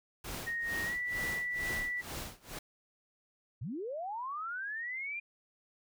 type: noise with tremolo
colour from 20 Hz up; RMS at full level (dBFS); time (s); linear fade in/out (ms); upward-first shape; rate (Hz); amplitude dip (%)
pink; -40; 0.24-2.59; 5; sine; 2.2; 95
type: tone with pitch glide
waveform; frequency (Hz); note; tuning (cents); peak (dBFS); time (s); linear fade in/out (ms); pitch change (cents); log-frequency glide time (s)
sine; 1864.7 to 1963.1; A#6 to B6; 0 to -11; -33; 0.46-2.02; 20; +89; 0.84-0.95
type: linear sweep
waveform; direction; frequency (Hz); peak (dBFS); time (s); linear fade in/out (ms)
sine; up; 92.3 to 2421; -36; 3.61-5.2; 10
effects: none